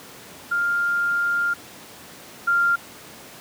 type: tone pair in turn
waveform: sine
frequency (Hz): 1400 / 1392.5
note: F6 / F6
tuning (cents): +4 / -5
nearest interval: unison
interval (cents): 9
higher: first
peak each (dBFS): -19 / -16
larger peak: second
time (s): 0.51-1.54 / 2.47-2.76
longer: first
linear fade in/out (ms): 10
effects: pink hiss -42 dBFS RMS until 3.4 s + high-pass 150 Hz 12 dB/octave